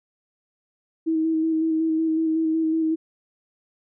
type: tone with vibrato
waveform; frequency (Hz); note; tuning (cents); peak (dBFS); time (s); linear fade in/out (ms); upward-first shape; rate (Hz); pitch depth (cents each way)
sine; 320.5; E4; -49; -19; 1.06-2.96; 20; square; 5.4; 17
effects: none